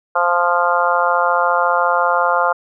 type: harmonic tone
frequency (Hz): 174.61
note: F3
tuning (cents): 0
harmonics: 3 / 4 / 5 / 6 / 7 / 8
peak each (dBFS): -20 / -20 / -20 / -20 / -20 / -20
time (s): 0.15-2.53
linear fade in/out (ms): 10
effects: none